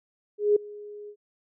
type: tone with ADSR envelope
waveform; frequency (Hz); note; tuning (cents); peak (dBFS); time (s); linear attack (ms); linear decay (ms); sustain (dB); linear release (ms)
sine; 415.3; G#4; 0; -15; 0.38-1.16; 180; 6; -23; 71
effects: none